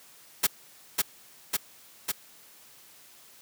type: noise with echo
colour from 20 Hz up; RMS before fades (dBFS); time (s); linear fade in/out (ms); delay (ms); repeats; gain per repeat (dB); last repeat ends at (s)
white; -22; 0.43-0.47; 10; 550; 3; -2; 2.12
effects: white hiss -54 dBFS RMS until 3.41 s + high-pass 100 Hz 12 dB/octave